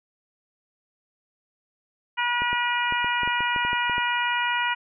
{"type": "harmonic tone", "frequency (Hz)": 482.6, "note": "B4", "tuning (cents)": -40, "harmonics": [2, 3, 4, 5, 6], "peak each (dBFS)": [-26, -28, -29, -30, -31], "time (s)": [2.17, 4.75], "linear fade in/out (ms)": 20}
{"type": "clicks", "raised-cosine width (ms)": 2, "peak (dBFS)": -22, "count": 12, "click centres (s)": [2.42, 2.53, 2.924, 3.045, 3.233, 3.276, 3.406, 3.562, 3.65, 3.731, 3.897, 3.981]}
{"effects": []}